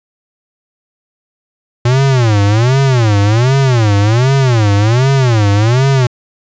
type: tone with vibrato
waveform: square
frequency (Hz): 117.5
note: A#2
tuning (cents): +14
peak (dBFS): -8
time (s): 1.85-6.07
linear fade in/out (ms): 5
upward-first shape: sine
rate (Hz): 1.3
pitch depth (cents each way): 270
effects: resampled to 16000 Hz